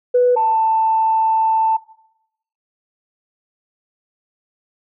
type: tone pair in turn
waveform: sine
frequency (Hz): 493.9 / 887.2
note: B4 / A5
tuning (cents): 0 / +14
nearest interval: minor seventh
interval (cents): 1014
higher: second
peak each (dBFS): -9 / -13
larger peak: first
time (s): 0.14-0.36 / 0.36-1.77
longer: second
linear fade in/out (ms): 10
effects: noise-tail reverb RT60 0.8 s tail -17 dB re dry + tanh soft clip ceiling -5 dBFS